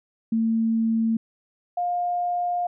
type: tone pair in turn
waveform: sine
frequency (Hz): 225.4 / 707.6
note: A3 / F5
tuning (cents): +42 / +23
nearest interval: octave + minor sixth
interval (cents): 1981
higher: second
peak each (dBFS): -19 / -22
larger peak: first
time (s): 0.32-1.17 / 1.77-2.67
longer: second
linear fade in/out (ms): 5
effects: none